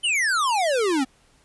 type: exponential sweep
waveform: square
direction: down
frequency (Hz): 3112 to 251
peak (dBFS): -20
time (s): 0.03-1.05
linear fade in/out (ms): 20
effects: pink hiss -59 dBFS RMS until 1.44 s + resampled to 24000 Hz